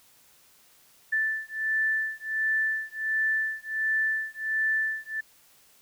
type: beating tone pair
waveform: sine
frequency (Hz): 1760 / 1761.4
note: A6 / A6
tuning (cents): 0 / +1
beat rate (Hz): 1.4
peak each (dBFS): -28 / -28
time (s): 1.12-5.21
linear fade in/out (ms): 10
effects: white hiss -59 dBFS RMS until 5.81 s